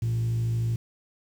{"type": "tone with frequency modulation", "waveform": "sine", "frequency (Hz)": 115.3, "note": "A#2", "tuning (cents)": -19, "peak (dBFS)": -21, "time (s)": [0.02, 0.76], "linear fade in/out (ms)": 5, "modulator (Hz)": 53.1, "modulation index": 0.27, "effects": ["tanh soft clip ceiling -22 dBFS", "8-bit"]}